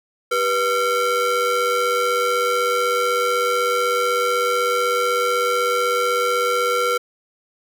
square ring-modulated tone, 440 Hz, A4, in tune, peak -15 dBFS, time 0.31-6.98 s, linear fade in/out 10 ms, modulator 928 Hz, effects none

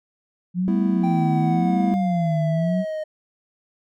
sine tone with vibrato, 174.61 Hz, F3, in tune, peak -19 dBFS, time 0.54-2.85 s, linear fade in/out 50 ms, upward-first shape sine, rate 0.93 Hz, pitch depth 200 cents each way
triangle chord, A suspended second, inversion none, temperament just, 220 / 247.5 / 330 Hz, A3 / B3 / E4, 0 / +4 / +2 cents, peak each -24 dBFS, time 0.68-1.94 s, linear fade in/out 0 ms
triangle linear sweep, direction down, 784 to 617 Hz, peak -23 dBFS, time 1.03-3.04 s, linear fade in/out 10 ms
effects none

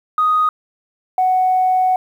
sine tone pair in turn, 1246 / 742.6 Hz, D#6 / F#5, +2 / +6 cents, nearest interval major sixth, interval 896 cents, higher first, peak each -11 dBFS, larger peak neither, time 0.18-0.49 / 1.18-1.96 s, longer second, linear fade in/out 2 ms, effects tanh soft clip ceiling -7 dBFS + 8-bit

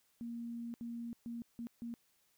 sine tone bursts at uneven times, 234.5 Hz, A#3, 11 cents sharp, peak -40 dBFS, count 5, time 0.21-0.74 / 0.81-1.13 / 1.26-1.42 / 1.59-1.67 / 1.82-1.94 s, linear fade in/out 0 ms, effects white hiss -74 dBFS RMS until 2.37 s

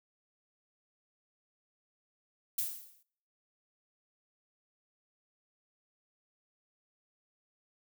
violet noise with exponential decay, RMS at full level -30 dBFS, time 2.58-3.03 s, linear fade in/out 5 ms, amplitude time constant 97 ms, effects noise-tail reverb RT60 0.7 s tail -26 dB re dry

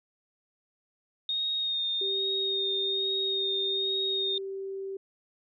sine tone with vibrato, 3698 Hz, A#7, 15 cents flat, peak -27 dBFS, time 1.29-4.38 s, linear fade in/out 2 ms, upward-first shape sine, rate 1.2 Hz, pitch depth 23 cents each way
sine tone with pitch glide, 390.5 to 388.3 Hz, G4 to G4, -7 to -16 cents, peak -33 dBFS, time 2.01-4.97 s, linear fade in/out 5 ms, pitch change -9 cents, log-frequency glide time 2.16-4.57 s
effects none

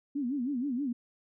sine tone with vibrato, 263.3 Hz, C4, 11 cents sharp, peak -29 dBFS, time 0.15-0.93 s, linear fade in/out 10 ms, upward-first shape sine, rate 6.3 Hz, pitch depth 190 cents each way, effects none

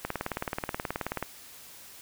click train, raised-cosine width 0.5 ms, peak -15 dBFS, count 23, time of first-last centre 0.05-1.226 s, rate 18.7 Hz, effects white hiss -49 dBFS RMS until 2.01 s

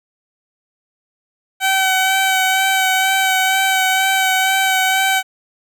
15% pulse tone with vibrato, 762 Hz, G5, 49 cents flat, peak -7 dBFS, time 1.6-5.23 s, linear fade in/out 50 ms, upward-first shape sine, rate 2.1 Hz, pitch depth 18 cents each way, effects none

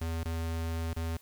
square tone with dropouts, 82.2 Hz, E2, 4 cents flat, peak -32 dBFS, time 0.01-1.17 s, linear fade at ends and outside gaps 5 ms, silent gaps 0.235-0.254 / 0.934-0.963 s, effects white hiss -60 dBFS RMS until 1.21 s

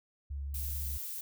sine tone with vibrato, 70 Hz, C#2, 18 cents sharp, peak -35 dBFS, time 0.3-0.98 s, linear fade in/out 10 ms, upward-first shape sine, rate 5.8 Hz, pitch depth 13 cents each way
violet noise, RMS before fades -40 dBFS, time 0.54-1.21 s, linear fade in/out 5 ms
effects none

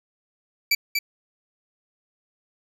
25% pulse tone with echo, 2319 Hz, D7, 22 cents flat, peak -13 dBFS, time 0.71-0.75 s, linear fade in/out 5 ms, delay 240 ms, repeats 1, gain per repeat -4 dB, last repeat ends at 0.99 s, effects none

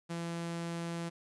sawtooth tone, 169 Hz, E3, 43 cents sharp, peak -32 dBFS, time 0.09-1.1 s, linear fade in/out 20 ms, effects resampled to 24000 Hz + 11-bit

